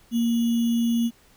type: tone with sample-and-hold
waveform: sine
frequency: 233.1 Hz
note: A#3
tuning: in tune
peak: -19 dBFS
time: 0.11-1.11 s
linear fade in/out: 50 ms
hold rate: 3150 Hz
effects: pink hiss -57 dBFS RMS until 1.36 s